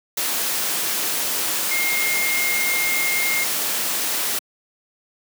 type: tone in noise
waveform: sine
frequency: 2130 Hz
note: C7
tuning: 30 cents sharp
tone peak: -21 dBFS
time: 1.71-3.44 s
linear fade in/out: 5 ms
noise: white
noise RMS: -23 dBFS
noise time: 0.17-4.39 s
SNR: -1 dB
effects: high-pass 200 Hz 12 dB/octave